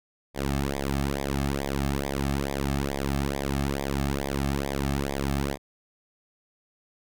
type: tone with flanger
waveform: sawtooth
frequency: 69.3 Hz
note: C#2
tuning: in tune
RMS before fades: -28 dBFS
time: 0.34-5.58 s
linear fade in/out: 50 ms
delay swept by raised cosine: 0.7 to 2.1 ms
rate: 2.3 Hz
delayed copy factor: -1
effects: none